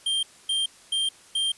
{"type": "tone bursts", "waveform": "square", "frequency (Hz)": 3176, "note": "G7", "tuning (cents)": 22, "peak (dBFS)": -23, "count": 4, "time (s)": [0.06, 1.52], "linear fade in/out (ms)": 5, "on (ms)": 170, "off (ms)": 260, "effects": ["white hiss -52 dBFS RMS until 1.57 s", "resampled to 24000 Hz"]}